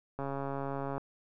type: click train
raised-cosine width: 1 ms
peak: -23 dBFS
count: 110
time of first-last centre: 0.19-0.98 s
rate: 138 Hz
effects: none

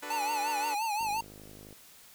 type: chord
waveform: 10% pulse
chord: B minor seventh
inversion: first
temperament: equal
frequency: 293.7 / 370 / 440 / 493.9 Hz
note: D4 / F#4 / A4 / B4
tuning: 0 / 0 / 0 / 0 cents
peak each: -34 / -40 / -39 / -34 dBFS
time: 0.02-0.75 s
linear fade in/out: 10 ms
type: tone with vibrato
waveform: square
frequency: 865 Hz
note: A5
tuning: 30 cents flat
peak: -30 dBFS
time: 0.1-1.21 s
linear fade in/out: 5 ms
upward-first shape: triangle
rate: 5.7 Hz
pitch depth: 120 cents each way
type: click train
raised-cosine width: 2 ms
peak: -37 dBFS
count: 38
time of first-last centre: 1.01-1.727 s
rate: 51.6 Hz
effects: white hiss -55 dBFS RMS until 2.14 s

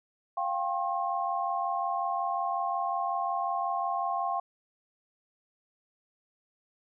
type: chord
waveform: sine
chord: F suspended second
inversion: none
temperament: equal with one note detuned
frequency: 698.5 / 784 / 1074.1 Hz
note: F5 / G5 / C6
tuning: 0 / 0 / +45 cents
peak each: -32 dBFS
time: 0.37-4.4 s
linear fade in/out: 5 ms
effects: none

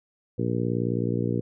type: harmonic tone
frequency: 59.2 Hz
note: A#1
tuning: 27 cents sharp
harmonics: 2 / 3 / 4 / 5 / 6 / 7 / 8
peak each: -28 / -30 / -31 / -32 / -33 / -33 / -34 dBFS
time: 0.38-1.41 s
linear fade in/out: 10 ms
effects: none

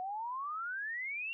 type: exponential sweep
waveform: sine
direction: up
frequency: 726 to 2785 Hz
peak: -36 dBFS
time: 0-1.33 s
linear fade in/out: 0 ms
effects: none

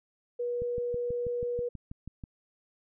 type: tone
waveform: sine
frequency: 483.5 Hz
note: B4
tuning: 37 cents flat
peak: -29 dBFS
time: 0.39-1.69 s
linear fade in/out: 10 ms
type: click train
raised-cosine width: 5 ms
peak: -28 dBFS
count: 11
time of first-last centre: 0.62-2.238 s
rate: 6.18 Hz
effects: none

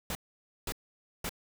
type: noise bursts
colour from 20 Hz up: pink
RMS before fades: -35 dBFS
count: 3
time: 0.1-1.293 s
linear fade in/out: 2 ms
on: 51 ms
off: 520 ms
effects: none

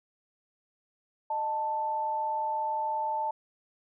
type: tone pair together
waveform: sine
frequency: 615.2 / 883 Hz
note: D#5 / A5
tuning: -20 / +6 cents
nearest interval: tritone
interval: 626 cents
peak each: -37 / -28 dBFS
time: 1.3-3.31 s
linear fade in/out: 5 ms
effects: none

